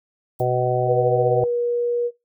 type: noise with exponential decay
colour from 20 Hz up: violet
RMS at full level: -37 dBFS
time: 0.39-0.48 s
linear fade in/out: 5 ms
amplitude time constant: 19 ms
type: harmonic tone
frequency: 125.1 Hz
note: B2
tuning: 23 cents sharp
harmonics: 1 / 3 / 4 / 5 / 6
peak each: -24 / -24 / -24 / -24 / -24 dBFS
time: 0.4-1.44 s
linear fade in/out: 2 ms
type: tone with pitch glide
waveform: sine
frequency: 487.7 to 479.3 Hz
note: B4 to A#4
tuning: -22 to +48 cents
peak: -19 dBFS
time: 0.85-2.11 s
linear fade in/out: 50 ms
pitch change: -30 cents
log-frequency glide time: 1-1.6 s
effects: noise-tail reverb RT60 0.2 s tail -19 dB re dry